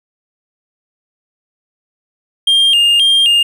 triangle tone with vibrato, 3006 Hz, F#7, 27 cents sharp, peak -6 dBFS, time 2.47-3.43 s, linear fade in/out 5 ms, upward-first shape square, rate 1.9 Hz, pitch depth 110 cents each way, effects none

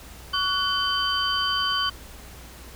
sine tone cluster, 1128 / 1477 / 3072 / 4655 Hz, C#6 / F#6 / G7 / D8, +30 / -3 / -36 / -16 cents, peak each -27 / -29 / -25 / -30 dBFS, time 0.33-1.9 s, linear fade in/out 10 ms, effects added 60 Hz sine -45 dBFS peak until 2.75 s + pink hiss -45 dBFS RMS until 2.75 s

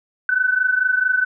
sine tone pair together, 1500 / 1524.5 Hz, F#6 / G6, +23 / -49 cents, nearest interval unison, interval 28 cents, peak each -17 / -20 dBFS, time 0.29-1.25 s, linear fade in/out 2 ms, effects none

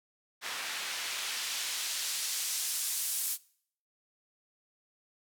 white noise with band-pass filter sweep, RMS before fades -35 dBFS, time 0.41-3.38 s, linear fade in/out 50 ms, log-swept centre 1700 to 11000 Hz, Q 0.71, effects noise-tail reverb RT60 0.6 s tail -22 dB re dry

